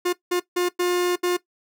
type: tone bursts at uneven times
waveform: 45% pulse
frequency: 356.1 Hz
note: F4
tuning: 34 cents sharp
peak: -19 dBFS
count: 5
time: 0.05-0.13 / 0.31-0.4 / 0.56-0.69 / 0.79-1.16 / 1.23-1.37 s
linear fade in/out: 10 ms
effects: noise-tail reverb RT60 0.1 s tail -17 dB re dry